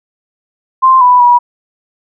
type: tone with pitch steps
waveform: sine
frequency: 1046 / 990 / 969 Hz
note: C6 / B5 / B5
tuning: -1 / +4 / -33 cents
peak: -3 dBFS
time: 0.82-1.39 s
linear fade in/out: 20 ms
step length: 190 ms
effects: none